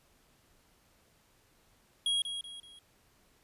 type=tone with echo; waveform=square; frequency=3299 Hz; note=G#7; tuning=12 cents flat; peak=-28 dBFS; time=2.06-2.22 s; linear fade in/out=2 ms; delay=190 ms; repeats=3; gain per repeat=-8 dB; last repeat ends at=2.79 s; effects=pink hiss -67 dBFS RMS until 3.43 s + resampled to 32000 Hz